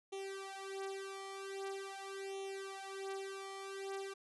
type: tone with flanger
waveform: sawtooth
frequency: 389.6 Hz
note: G4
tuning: 11 cents flat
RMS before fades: -45 dBFS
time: 0.12-4.14 s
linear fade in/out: 10 ms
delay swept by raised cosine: 0.31 to 3.51 ms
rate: 0.44 Hz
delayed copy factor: +1
effects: resampled to 24000 Hz